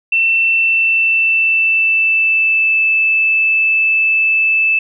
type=tone with pitch glide; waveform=sine; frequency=2684 to 2630 Hz; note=E7 to E7; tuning=+31 to -5 cents; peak=-10 dBFS; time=0.12-4.79 s; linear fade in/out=5 ms; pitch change=-36 cents; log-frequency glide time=0.42-2.82 s; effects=none